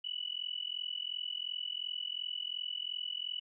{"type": "tone with amplitude modulation", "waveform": "sine", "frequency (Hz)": 2959, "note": "F#7", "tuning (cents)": -1, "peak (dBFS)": -32, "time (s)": [0.04, 3.4], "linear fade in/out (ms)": 10, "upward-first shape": "sine", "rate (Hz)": 42.8, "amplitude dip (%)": 95, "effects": []}